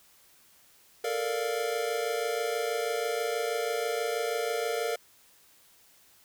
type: chord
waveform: square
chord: Bb major seventh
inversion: third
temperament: equal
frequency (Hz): 440 / 466.2 / 587.3 / 698.5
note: A4 / Bb4 / D5 / F5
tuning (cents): 0 / 0 / 0 / 0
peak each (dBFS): -36 / -32 / -37 / -36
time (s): 1.04-4.96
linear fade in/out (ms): 5
effects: white hiss -60 dBFS RMS until 6.24 s